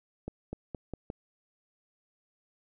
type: accelerating click train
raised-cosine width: 2 ms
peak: -23 dBFS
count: 5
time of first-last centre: 0.28-1.101 s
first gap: 250 ms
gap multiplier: 0.87
effects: none